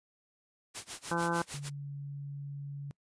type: noise with tremolo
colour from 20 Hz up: white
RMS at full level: -39 dBFS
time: 0.74-1.7 s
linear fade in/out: 20 ms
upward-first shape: sine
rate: 6.6 Hz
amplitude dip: 95%
type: harmonic tone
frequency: 169.9 Hz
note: F3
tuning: 47 cents flat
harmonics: 1 / 2 / 3 / 4 / 5 / 6 / 7 / 8 / 9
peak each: -35 / -36 / -38 / -45 / -36 / -38 / -40 / -42 / -37 dBFS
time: 1.11-1.42 s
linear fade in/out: 2 ms
type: tone with pitch glide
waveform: sine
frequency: 142.7 to 141.55 Hz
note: D3 to C#3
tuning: -49 to +37 cents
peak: -38 dBFS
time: 1.54-2.91 s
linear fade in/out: 0 ms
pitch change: -14 cents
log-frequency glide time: 1.64-1.91 s
effects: noise-tail reverb RT60 0.1 s tail -24 dB re dry + resampled to 22050 Hz